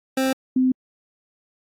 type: tone pair in turn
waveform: 25% pulse / sine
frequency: 263.9 / 257.3 Hz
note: C4 / C4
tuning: +15 / -29 cents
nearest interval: unison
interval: 44 cents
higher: first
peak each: -15 dBFS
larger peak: neither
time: 0.17-0.33 / 0.56-0.72 s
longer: neither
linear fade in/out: 5 ms
effects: AAC 64 kbps